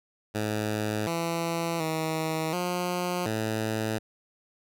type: tone with pitch steps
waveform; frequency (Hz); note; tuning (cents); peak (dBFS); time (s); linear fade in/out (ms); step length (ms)
10% pulse; 106.9 / 167.5 / 159.2 / 178.4 / 109.9; A2 / E3 / D#3 / F3 / A2; -49 / +28 / +40 / +37 / -2; -19; 0.34-3.99; 20; 730
effects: none